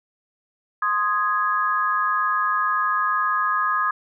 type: chord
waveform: sine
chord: Ab major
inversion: first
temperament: equal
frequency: 1046.5 / 1244.5 / 1661.2 Hz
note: C6 / Eb6 / Ab6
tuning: 0 / 0 / 0 cents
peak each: -25 / -21 / -25 dBFS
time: 0.82-3.91 s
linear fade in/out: 5 ms
effects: none